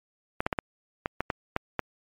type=clicks; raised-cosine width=0.5 ms; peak=-11 dBFS; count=9; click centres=0.405 / 0.465 / 0.528 / 0.588 / 1.059 / 1.206 / 1.302 / 1.564 / 1.793 s; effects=MP3 64 kbps